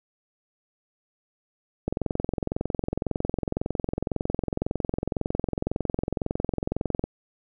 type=click train; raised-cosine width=2 ms; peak=-12 dBFS; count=114; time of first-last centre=1.88-7.04 s; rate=21.9 Hz; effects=none